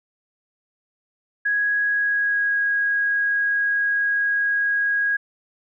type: tone with pitch glide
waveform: sine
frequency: 1661.2 to 1645.9 Hz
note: G#6 to G#6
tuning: 0 to -16 cents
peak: -18 dBFS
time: 1.45-5.17 s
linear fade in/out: 10 ms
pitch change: -16 cents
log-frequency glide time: 1.8-2.6 s
effects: none